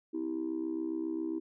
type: tone with amplitude modulation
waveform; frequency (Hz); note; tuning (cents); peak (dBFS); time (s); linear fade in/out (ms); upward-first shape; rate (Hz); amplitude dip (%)
sine; 324.1; E4; -29; -27; 0.13-1.4; 20; sine; 67.4; 90
effects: tanh soft clip ceiling -26 dBFS